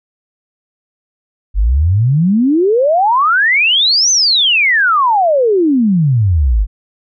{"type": "exponential two-way sweep", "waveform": "sine", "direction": "up then down", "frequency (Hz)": [45.34, 6272, 45.34], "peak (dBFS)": -8, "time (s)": [1.54, 6.67], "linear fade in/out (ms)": 50, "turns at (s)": 4.11, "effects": []}